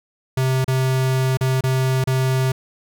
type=tone with dropouts; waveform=square; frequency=130.81 Hz; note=C3; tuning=in tune; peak=-17 dBFS; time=0.37-2.52 s; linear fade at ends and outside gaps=5 ms; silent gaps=0.645-0.679 / 1.372-1.409 / 1.609-1.637 / 2.041-2.072 s; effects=none